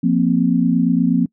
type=chord; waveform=sine; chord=F suspended fourth; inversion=none; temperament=equal; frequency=174.61 / 233.1 / 261.6 Hz; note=F3 / Bb3 / C4; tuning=0 / 0 / 0 cents; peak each=-17 dBFS; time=0.03-1.26 s; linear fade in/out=10 ms; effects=noise-tail reverb RT60 0.1 s tail -26 dB re dry